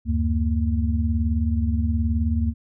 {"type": "tone cluster", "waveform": "sine", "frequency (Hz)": [75.6, 94.5, 229.2], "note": ["D#2", "F#2", "A#3"], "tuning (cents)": [-49, 37, -29], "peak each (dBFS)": [-21, -26, -25], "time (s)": [0.05, 2.54], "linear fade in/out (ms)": 50, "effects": []}